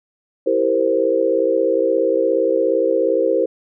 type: chord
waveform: sine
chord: C dominant seventh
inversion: first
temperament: equal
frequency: 329.6 / 392 / 466.2 / 523.3 Hz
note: E4 / G4 / Bb4 / C5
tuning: 0 / 0 / 0 / 0 cents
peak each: -22 / -21 / -19 / -18 dBFS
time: 0.46-3.46 s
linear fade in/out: 10 ms
effects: none